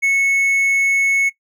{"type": "tone", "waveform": "triangle", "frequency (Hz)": 2201, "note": "C#7", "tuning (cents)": -13, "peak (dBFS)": -11, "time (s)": [0.02, 1.3], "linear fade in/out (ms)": 20, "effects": ["noise-tail reverb RT60 0.1 s tail -18 dB re dry"]}